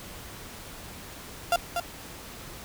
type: tone with echo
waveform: 35% pulse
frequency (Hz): 693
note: F5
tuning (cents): -14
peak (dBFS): -18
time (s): 1.52-1.56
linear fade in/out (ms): 2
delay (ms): 240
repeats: 1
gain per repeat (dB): -6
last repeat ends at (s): 1.8
effects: pink hiss -43 dBFS RMS until 2.64 s